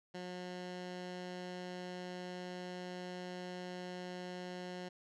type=tone with low-pass filter; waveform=15% pulse; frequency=180.5 Hz; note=F#3; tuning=43 cents flat; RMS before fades=-45 dBFS; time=0.14-4.89 s; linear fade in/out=10 ms; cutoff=5100 Hz; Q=1.2; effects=none